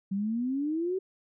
sine exponential sweep, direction up, 190 to 386.5 Hz, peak -27 dBFS, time 0.11-0.99 s, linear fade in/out 10 ms, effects none

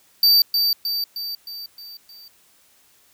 square tone with echo, 4637 Hz, D8, 23 cents flat, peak -12 dBFS, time 0.23-0.42 s, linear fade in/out 2 ms, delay 310 ms, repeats 6, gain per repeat -5 dB, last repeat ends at 2.28 s, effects white hiss -57 dBFS RMS until 3.13 s

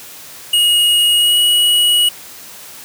square tone with pitch glide, 2879 to 2914 Hz, F#7 to F#7, -48 to -27 cents, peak -10 dBFS, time 0.53-2.09 s, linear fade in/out 5 ms, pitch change +21 cents, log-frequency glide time 1.16-1.37 s, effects white hiss -35 dBFS RMS until 2.84 s + high-pass 80 Hz 12 dB/octave

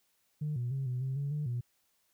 sine tone with pitch steps, 150.4 / 121.6 / 135.3 / 125.3 / 132.5 / 141.4 / 149.2 / 121.2 Hz, D3 / B2 / C#3 / B2 / C3 / C#3 / D3 / B2, +42 / -26 / -42 / +25 / +22 / +35 / +28 / -32 cents, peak -30 dBFS, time 0.41-1.61 s, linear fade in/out 10 ms, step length 150 ms, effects tanh soft clip ceiling -28 dBFS + white hiss -74 dBFS RMS until 2.13 s

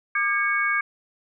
sine tone cluster, 1197 / 1624 / 2220 Hz, D6 / G#6 / C#7, +33 / -39 / +2 cents, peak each -26 / -24 / -24 dBFS, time 0.15-0.81 s, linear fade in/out 5 ms, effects none

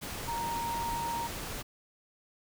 sine tone in noise, 932.3 Hz, A#5, in tune, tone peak -32 dBFS, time 0.27-1.28 s, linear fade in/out 20 ms, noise pink, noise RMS -39 dBFS, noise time 0.01-1.63 s, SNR +4 dB, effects none

